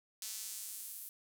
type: tone with high-pass filter sweep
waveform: sawtooth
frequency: 218.1 Hz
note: A3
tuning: 15 cents flat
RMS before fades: -45 dBFS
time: 0.22-1.09 s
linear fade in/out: 2 ms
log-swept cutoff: 5900 to 12000 Hz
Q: 1.1
effects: none